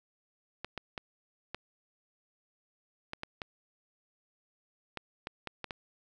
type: clicks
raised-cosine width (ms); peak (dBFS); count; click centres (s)
0.3; -21; 12; 0.646 / 0.777 / 0.978 / 1.546 / 3.134 / 3.234 / 3.418 / 4.973 / 5.271 / 5.473 / 5.643 / 5.708
effects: none